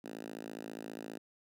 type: tone with high-pass filter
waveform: 5% pulse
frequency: 54.8 Hz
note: A1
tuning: 6 cents flat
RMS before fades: -45 dBFS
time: 0.04-1.18 s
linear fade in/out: 5 ms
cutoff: 250 Hz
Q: 2.1
effects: none